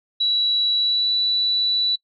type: tone with pitch glide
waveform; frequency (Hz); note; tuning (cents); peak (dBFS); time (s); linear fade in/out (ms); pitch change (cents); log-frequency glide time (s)
sine; 3919 to 3953; B7 to B7; -14 to +1; -17; 0.2-1.96; 10; +15; 0.76-1.11
effects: noise-tail reverb RT60 0.1 s tail -24 dB re dry